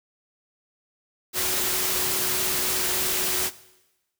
sine tone in noise, 370 Hz, F#4, in tune, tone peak -35 dBFS, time 1.33-3.51 s, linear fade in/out 50 ms, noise white, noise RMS -25 dBFS, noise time 1.33-3.51 s, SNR -13 dB, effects noise-tail reverb RT60 1.0 s tail -18 dB re dry

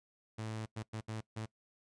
sawtooth tone bursts at uneven times, 110 Hz, A2, in tune, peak -35 dBFS, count 5, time 0.38-0.66 / 0.76-0.83 / 0.93-1.01 / 1.08-1.21 / 1.36-1.46 s, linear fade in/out 10 ms, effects noise-tail reverb RT60 0.1 s tail -21 dB re dry + resampled to 22050 Hz

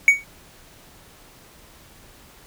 triangle tone with exponential decay, 2242 Hz, C#7, 19 cents sharp, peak -4 dBFS, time 0.08-0.24 s, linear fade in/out 1 ms, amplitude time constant 34 ms, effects pink hiss -49 dBFS RMS until 2.46 s

